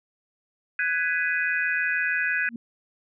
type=chord; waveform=sine; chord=G# minor seventh; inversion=third; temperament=just; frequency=1495.1 / 1661.2 / 1993.5 / 2492 Hz; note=F#6 / G#6 / B6 / D#7; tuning=+18 / 0 / +16 / +2 cents; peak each=-27 / -26 / -32 / -29 dBFS; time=0.79-2.49 s; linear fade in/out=2 ms
type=tone with exponential growth; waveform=sine; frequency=233.1 Hz; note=A#3; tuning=in tune; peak=-28 dBFS; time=2.44-2.56 s; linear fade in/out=2 ms; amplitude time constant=24 ms
effects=none